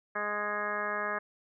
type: harmonic tone with a mistuned harmonic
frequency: 207.7 Hz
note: G#3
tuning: in tune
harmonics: 1 / 2 / 3 / 4 / 5 / 6 / 7 / 8 / 9 / 10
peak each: -46 / -41 / -38 / -43 / -40 / -36 / -46 / -35 / -44 / -46 dBFS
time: 0.15-1.19 s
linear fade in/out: 10 ms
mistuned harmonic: 10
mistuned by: +43 cents
effects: none